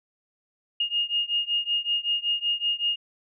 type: beating tone pair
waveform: sine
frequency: 2843 / 2848.3 Hz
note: F7 / F7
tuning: +30 / +33 cents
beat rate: 5.3 Hz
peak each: -26 / -27 dBFS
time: 0.8-2.96 s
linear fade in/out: 5 ms
effects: none